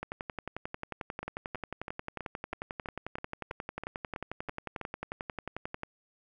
two click trains, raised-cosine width 0.5 ms, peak -23 / -21 dBFS, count 12 / 66, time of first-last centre 1.23-4.813 / 0.03-5.834 s, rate 3.07 / 11.2 Hz, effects none

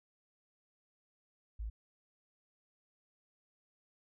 sine tone, 54.1 Hz, A1, 29 cents flat, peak -37 dBFS, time 1.59-1.7 s, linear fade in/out 10 ms, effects none

